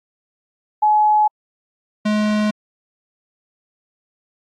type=tone pair in turn; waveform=sine / square; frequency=849 / 211.7 Hz; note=G#5 / G#3; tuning=+38 / +33 cents; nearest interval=2 octaves; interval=2405 cents; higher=first; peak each=-11 / -16 dBFS; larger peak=first; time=0.82-1.28 / 2.05-2.51 s; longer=neither; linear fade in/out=10 ms; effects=low-pass 5000 Hz 12 dB/octave + AAC 64 kbps